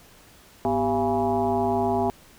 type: tone with frequency modulation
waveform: sine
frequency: 539 Hz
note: C#5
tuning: 49 cents flat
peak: -20 dBFS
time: 0.65-2.1 s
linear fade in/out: 0 ms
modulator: 146 Hz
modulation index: 2.5
effects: pink hiss -52 dBFS RMS until 2.38 s